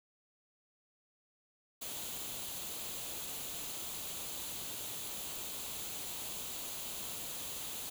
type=noise with comb filter; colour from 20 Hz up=white; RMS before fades=-42 dBFS; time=1.81-7.9 s; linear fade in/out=10 ms; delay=0.28 ms; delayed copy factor=+0.5; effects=none